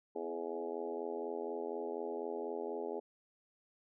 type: harmonic tone with a mistuned harmonic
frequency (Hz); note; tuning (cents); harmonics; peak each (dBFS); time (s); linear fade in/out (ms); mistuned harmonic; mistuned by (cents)
84.1; E2; +35; 3 / 4 / 5 / 6 / 7 / 8 / 9 / 10; -49 / -46 / -40 / -46 / -48 / -50 / -52 / -49; 0.15-3; 10; 4; -17
effects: none